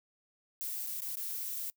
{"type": "noise with dropouts", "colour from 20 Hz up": "violet", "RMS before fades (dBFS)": -38, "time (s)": [0.61, 1.7], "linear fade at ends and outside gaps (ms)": 0, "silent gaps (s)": [[0.866, 0.871], [1.005, 1.019], [1.155, 1.17]], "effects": ["noise-tail reverb RT60 0.1 s tail -23 dB re dry"]}